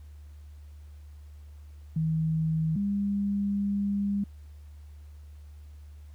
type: tone pair in turn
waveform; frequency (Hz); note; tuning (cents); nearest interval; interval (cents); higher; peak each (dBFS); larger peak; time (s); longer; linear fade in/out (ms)
sine; 159.4 / 201.2; D#3 / G3; +42 / +45; major third; 403; second; -24 / -25; first; 1.96-2.76 / 2.76-4.24; second; 5
effects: added 74 Hz sine -44 dBFS peak until 6.14 s + pink hiss -66 dBFS RMS until 6.14 s